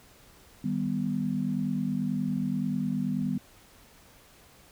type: chord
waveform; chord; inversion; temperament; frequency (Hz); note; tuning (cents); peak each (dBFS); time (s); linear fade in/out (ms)
sine; Eb augmented; none; equal with one note detuned; 155.56 / 197.48 / 246.9; Eb3 / G3 / B3; 0 / +13 / 0; -33 / -30 / -30; 0.64-3.38; 5
effects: pink hiss -56 dBFS RMS until 4.71 s